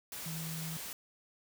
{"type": "tone in noise", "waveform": "sine", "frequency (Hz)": 161.5, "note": "E3", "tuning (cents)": -35, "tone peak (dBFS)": -39, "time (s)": [0.26, 0.77], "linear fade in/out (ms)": 2, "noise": "white", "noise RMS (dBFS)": -43, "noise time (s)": [0.12, 0.93], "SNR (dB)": 1, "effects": []}